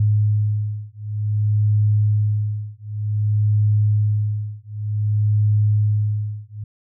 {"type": "beating tone pair", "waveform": "sine", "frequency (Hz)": [105, 105.54], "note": ["G#2", "G#2"], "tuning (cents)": [19, 28], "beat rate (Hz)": 0.54, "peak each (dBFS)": -19, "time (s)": [0, 6.64], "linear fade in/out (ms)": 5, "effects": []}